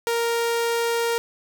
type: tone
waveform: sawtooth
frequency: 466.2 Hz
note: A#4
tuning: in tune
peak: -17 dBFS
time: 0.07-1.18 s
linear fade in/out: 0 ms
effects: none